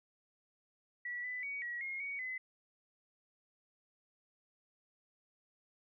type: tone with pitch steps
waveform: sine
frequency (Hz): 1944 / 1995 / 2251 / 1918 / 2147 / 2241 / 2026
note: B6 / B6 / C#7 / A#6 / C7 / C#7 / B6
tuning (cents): -28 / +17 / +26 / +49 / +44 / +18 / +44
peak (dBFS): -38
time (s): 1.05-2.38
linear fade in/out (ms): 5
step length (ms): 190
effects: none